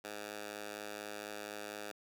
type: tone with high-pass filter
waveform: 10% pulse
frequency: 104.2 Hz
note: G#2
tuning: 6 cents sharp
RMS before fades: -45 dBFS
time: 0.04-1.92 s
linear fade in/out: 10 ms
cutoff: 440 Hz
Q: 0.54
effects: none